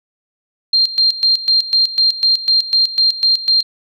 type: tone with tremolo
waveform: sine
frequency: 4186 Hz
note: C8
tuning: in tune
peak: -9 dBFS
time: 0.73-3.63 s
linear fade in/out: 5 ms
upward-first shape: square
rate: 4 Hz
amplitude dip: 80%
effects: none